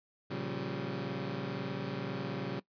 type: chord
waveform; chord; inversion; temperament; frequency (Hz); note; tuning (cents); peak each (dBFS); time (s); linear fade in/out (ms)
20% pulse; G half-diminished seventh; first; equal with one note detuned; 116.54 / 138.59 / 174.61 / 192.96; Bb2 / Db3 / F3 / G3; 0 / 0 / 0 / -27; -39 / -34 / -38 / -35; 0.3-2.6; 10
effects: noise-tail reverb RT60 0.1 s tail -19 dB re dry + resampled to 11025 Hz